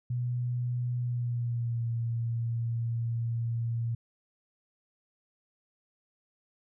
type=tone with pitch glide; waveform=sine; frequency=122.5 to 116.29 Hz; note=B2 to A#2; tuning=-14 to -4 cents; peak=-28 dBFS; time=0.1-3.95 s; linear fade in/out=5 ms; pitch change=-90 cents; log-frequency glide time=0.99-1.88 s; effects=none